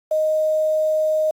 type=tone with quantisation; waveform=sine; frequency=622.3 Hz; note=D#5; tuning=in tune; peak=-16 dBFS; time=0.11-1.31 s; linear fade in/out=5 ms; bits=7; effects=AAC 64 kbps